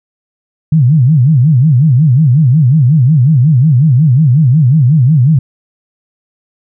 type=tone with vibrato; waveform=sine; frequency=139.5 Hz; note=C#3; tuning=11 cents sharp; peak=-4 dBFS; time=0.72-5.39 s; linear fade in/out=5 ms; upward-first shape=sine; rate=5.5 Hz; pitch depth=270 cents each way; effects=none